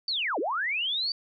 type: linear two-way sweep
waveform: sine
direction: down then up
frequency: 4655 to 277.2 to 4655 Hz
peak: -26 dBFS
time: 0.08-1.12 s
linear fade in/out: 2 ms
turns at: 0.39 s
effects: none